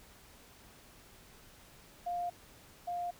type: tone pair in turn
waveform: sine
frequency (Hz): 703 / 703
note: F5 / F5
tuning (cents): +11 / +11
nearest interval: unison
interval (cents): 0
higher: neither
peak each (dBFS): -33 / -34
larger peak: first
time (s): 2.06-2.3 / 2.87-3.11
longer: neither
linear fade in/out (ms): 10
effects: pink hiss -58 dBFS RMS until 3.19 s